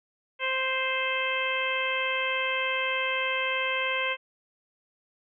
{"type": "harmonic tone", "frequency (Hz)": 523.3, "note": "C5", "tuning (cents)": 0, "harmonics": [1, 2, 3, 4, 5, 6], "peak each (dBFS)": [-33, -33, -34, -31, -31, -35], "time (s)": [0.39, 4.17], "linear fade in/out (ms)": 50, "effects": []}